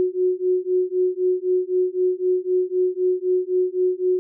sine beating tone pair, 364.3 / 368.2 Hz, F#4 / F#4, -27 / -8 cents, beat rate 3.9 Hz, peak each -21 / -21 dBFS, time 0-4.19 s, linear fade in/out 0 ms, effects none

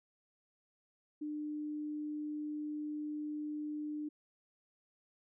sine tone, 300 Hz, D4, 37 cents sharp, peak -37 dBFS, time 1.21-4.09 s, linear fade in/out 10 ms, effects none

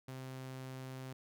sawtooth tone, 130.7 Hz, C3, 1 cent flat, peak -40 dBFS, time 0.08-1.13 s, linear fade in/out 5 ms, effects none

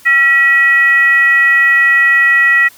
sine tone with frequency modulation, 1929 Hz, B6, 41 cents flat, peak -6 dBFS, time 0.05-2.69 s, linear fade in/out 20 ms, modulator 573 Hz, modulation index 0.49, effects white hiss -42 dBFS RMS until 2.77 s

